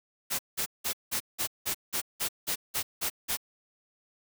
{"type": "noise bursts", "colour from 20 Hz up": "white", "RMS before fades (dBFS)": -30, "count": 12, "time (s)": [0.3, 3.372], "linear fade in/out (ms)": 20, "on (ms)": 91, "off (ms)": 180, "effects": []}